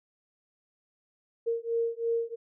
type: beating tone pair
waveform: sine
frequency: 461 / 464 Hz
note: A#4 / A#4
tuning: -19 / -8 cents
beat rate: 3 Hz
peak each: -30 dBFS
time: 1.46-2.36 s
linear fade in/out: 20 ms
effects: none